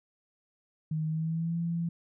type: tone with pitch glide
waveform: sine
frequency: 156.6 to 168.81 Hz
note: D#3 to E3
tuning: +11 to +41 cents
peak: -28 dBFS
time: 0.91-1.89 s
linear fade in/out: 5 ms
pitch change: +130 cents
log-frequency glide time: 1.07-1.57 s
effects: none